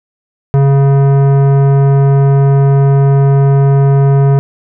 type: tone with tanh clipping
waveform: sine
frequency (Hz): 138.4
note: C#3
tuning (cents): -2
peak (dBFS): -7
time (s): 0.54-4.39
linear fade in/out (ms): 0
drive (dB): 15
effects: none